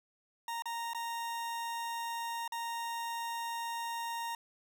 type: tone with dropouts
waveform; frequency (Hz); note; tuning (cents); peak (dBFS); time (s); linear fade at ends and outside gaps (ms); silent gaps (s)
40% pulse; 929; A#5; -6; -35; 0.48-4.35; 2; 0.622-0.656 / 0.934-0.947 / 2.478-2.521
effects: none